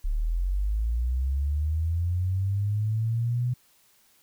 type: linear sweep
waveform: sine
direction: up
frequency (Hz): 34.65 to 125.1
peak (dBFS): -23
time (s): 0.04-3.54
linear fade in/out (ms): 10
effects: white hiss -62 dBFS RMS until 4.22 s